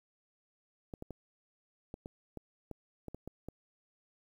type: clicks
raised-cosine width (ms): 2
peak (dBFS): -29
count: 11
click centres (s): 0.938 / 1.024 / 1.107 / 1.941 / 2.059 / 2.373 / 2.713 / 3.083 / 3.146 / 3.276 / 3.486
effects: 10-bit